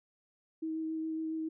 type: tone with vibrato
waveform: sine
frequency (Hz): 318.9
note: D#4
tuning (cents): +43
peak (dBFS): -33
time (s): 0.62-1.49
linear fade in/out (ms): 10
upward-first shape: sine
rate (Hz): 7.2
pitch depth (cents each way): 11
effects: none